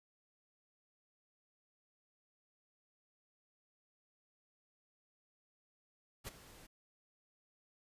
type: noise with ADSR envelope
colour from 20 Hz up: pink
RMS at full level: -42 dBFS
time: 6.24-6.67 s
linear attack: 40 ms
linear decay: 13 ms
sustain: -16 dB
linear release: 12 ms
effects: resampled to 32000 Hz